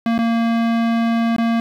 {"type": "tone with dropouts", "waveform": "square", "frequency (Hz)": 230.3, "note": "A#3", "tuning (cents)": -21, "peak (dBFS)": -16, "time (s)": [0.06, 1.6], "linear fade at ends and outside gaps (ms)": 2, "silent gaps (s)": [[0.18, 0.188], [1.364, 1.382]], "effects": ["low-pass 3000 Hz 12 dB/octave", "7-bit"]}